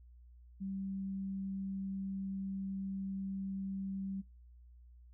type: tone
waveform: sine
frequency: 193.6 Hz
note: G3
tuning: 21 cents flat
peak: -37 dBFS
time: 0.6-4.22 s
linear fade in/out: 20 ms
effects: noise-tail reverb RT60 0.3 s tail -26 dB re dry + added 60 Hz sine -55 dBFS peak until 5.13 s